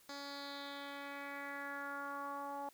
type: tone with low-pass filter sweep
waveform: 10% pulse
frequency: 281.9 Hz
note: C#4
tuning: 29 cents sharp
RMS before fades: -45 dBFS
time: 0.09-2.69 s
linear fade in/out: 2 ms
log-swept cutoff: 5500 to 850 Hz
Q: 3.5
effects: white hiss -66 dBFS RMS until 2.73 s